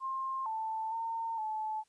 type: tone with pitch steps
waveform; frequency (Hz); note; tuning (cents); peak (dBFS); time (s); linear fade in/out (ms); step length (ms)
sine; 1061 / 884 / 910 / 867; C6 / A5 / A#5 / A5; +24 / +8 / -42 / -26; -33; 0-1.84; 50; 460
effects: white hiss -73 dBFS RMS until 1.88 s + resampled to 22050 Hz